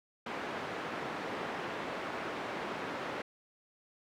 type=band-pass noise; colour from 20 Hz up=pink; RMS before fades=-39 dBFS; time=0.26-3.22 s; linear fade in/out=5 ms; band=280 to 2100 Hz; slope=12 dB/octave; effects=none